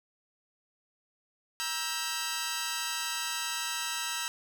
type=chord; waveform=10% pulse; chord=E diminished; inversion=second; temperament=just; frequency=949.3 / 1318.5 / 1582.2 Hz; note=Bb5 / E6 / G6; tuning=+31 / 0 / +16 cents; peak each=-28 dBFS; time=1.6-4.28 s; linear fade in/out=0 ms; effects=none